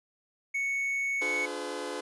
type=tone; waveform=triangle; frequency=2217 Hz; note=C#7; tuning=in tune; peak=-26 dBFS; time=0.54-1.46 s; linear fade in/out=10 ms
type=chord; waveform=sawtooth; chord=D diminished seventh; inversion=none; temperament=just; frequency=293.7 / 352.4 / 422.9 / 507.5 Hz; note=D4 / F4 / Ab4 / Cb5; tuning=0 / +16 / +31 / +47 cents; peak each=-37 / -37 / -35 / -34 dBFS; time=1.21-2.01 s; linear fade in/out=10 ms
effects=resampled to 24000 Hz